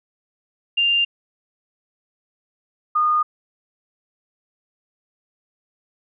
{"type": "tone pair in turn", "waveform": "sine", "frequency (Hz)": [2794, 1224.6], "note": ["F7", "D#6"], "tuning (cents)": [0, -28], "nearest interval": "octave + major second", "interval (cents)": 1428, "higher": "first", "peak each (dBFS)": -15, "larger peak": "neither", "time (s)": [[0.77, 1.05], [2.95, 3.23]], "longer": "neither", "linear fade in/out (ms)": 10, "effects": []}